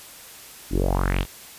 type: tone with low-pass filter sweep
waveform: sawtooth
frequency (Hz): 46.25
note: F#1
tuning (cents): 0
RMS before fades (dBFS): -22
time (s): 0.7-1.26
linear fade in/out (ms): 50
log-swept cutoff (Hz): 270 to 4000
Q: 4
effects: white hiss -43 dBFS RMS until 1.58 s + resampled to 32000 Hz